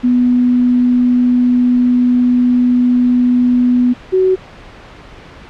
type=tone pair in turn; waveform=sine; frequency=246.9 / 374.6 Hz; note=B3 / F#4; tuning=0 / +21 cents; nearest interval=perfect fifth; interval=721 cents; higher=second; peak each=-8 dBFS; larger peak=neither; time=0.03-3.94 / 4.12-4.36 s; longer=first; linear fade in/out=20 ms; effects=pink hiss -36 dBFS RMS until 5.49 s + low-pass 3000 Hz 12 dB/octave